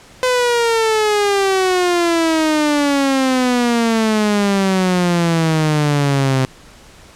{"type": "exponential sweep", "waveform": "sawtooth", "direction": "down", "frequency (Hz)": [510, 129.9], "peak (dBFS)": -9, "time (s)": [0.23, 6.45], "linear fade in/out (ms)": 0, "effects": ["pink hiss -43 dBFS RMS until 7.15 s", "low-pass 9000 Hz 12 dB/octave"]}